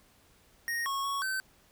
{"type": "tone with pitch steps", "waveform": "square", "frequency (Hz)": [1864, 1097, 1110, 1538], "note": ["A#6", "C#6", "C#6", "G6"], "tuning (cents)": [-1, -18, 2, -33], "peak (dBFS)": -31, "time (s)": [0.68, 1.4], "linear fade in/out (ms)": 0, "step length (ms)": 180, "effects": ["pink hiss -63 dBFS RMS until 1.71 s"]}